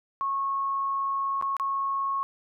sine tone with dropouts, 1096 Hz, C#6, 20 cents flat, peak -25 dBFS, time 0.21-2.23 s, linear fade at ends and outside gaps 0 ms, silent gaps 1.413-1.424 / 1.567-1.598 s, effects none

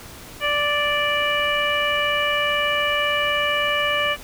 harmonic tone, 586 Hz, D5, 4 cents flat, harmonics 1 / 2 / 3 / 4 / 5, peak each -25 / -25 / -25 / -25 / -25 dBFS, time 0.4-4.17 s, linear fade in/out 50 ms, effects pink hiss -40 dBFS RMS until 4.23 s

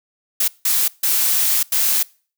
blue noise bursts at uneven times, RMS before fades -17 dBFS, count 4, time 0.4-0.48 / 0.65-0.88 / 1.03-1.63 / 1.72-2.03 s, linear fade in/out 5 ms, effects noise-tail reverb RT60 0.4 s tail -24 dB re dry

